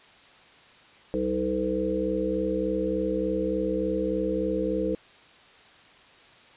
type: harmonic tone with a mistuned harmonic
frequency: 63.4 Hz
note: B1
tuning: 46 cents sharp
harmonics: 1 / 3 / 5 / 7 / 8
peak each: -38 / -32 / -29 / -30 / -29 dBFS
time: 1.14-4.95 s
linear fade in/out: 0 ms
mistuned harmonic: 3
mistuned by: +18 cents
effects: white hiss -53 dBFS RMS until 6.56 s + resampled to 8000 Hz